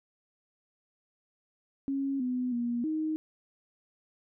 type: tone with pitch steps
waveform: sine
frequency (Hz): 274.2 / 250.9 / 238.7 / 312.4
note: C#4 / B3 / A#3 / D#4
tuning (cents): -19 / +28 / +41 / +7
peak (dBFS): -28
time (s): 1.88-3.16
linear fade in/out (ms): 0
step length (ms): 320
effects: none